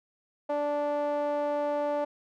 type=tone with band-pass filter; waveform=sawtooth; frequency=292.2 Hz; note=D4; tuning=9 cents flat; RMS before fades=-29 dBFS; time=0.49-2.05 s; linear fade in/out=10 ms; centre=690 Hz; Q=8.4; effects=none